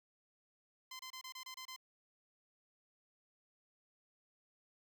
10% pulse tone bursts, 1034 Hz, C6, 21 cents flat, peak -38 dBFS, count 8, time 0.91-1.763 s, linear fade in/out 5 ms, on 83 ms, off 27 ms, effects none

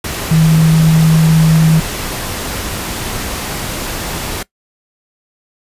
sine tone in noise, 160 Hz, D#3, 49 cents sharp, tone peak -6 dBFS, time 0.31-1.8 s, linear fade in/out 5 ms, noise pink, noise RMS -21 dBFS, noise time 0.04-4.43 s, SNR +12 dB, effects noise-tail reverb RT60 0.1 s tail -20 dB re dry + resampled to 32000 Hz

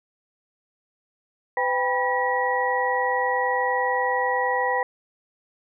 sine tone cluster, 504 / 791 / 980 / 1921 Hz, B4 / G5 / B5 / B6, +35 / +15 / -14 / -48 cents, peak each -26 dBFS, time 1.57-4.83 s, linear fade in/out 2 ms, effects none

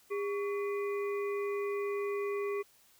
harmonic tone with a mistuned harmonic, 405 Hz, G#4, 43 cents flat, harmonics 1 / 3 / 5 / 6, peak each -32 / -42 / -46 / -48 dBFS, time 0.1-2.63 s, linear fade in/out 20 ms, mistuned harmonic 3, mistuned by -130 cents, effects white hiss -64 dBFS RMS until 2.99 s

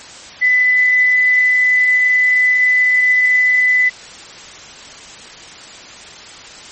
sine tone, 2001 Hz, B6, 22 cents sharp, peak -9 dBFS, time 0.41-3.9 s, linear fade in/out 20 ms, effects white hiss -35 dBFS RMS until 6.71 s + MP3 32 kbps

